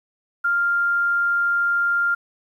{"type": "tone", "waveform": "sine", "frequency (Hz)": 1396.9, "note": "F6", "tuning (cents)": 0, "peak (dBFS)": -17, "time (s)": [0.44, 2.15], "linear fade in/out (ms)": 10, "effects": ["9-bit"]}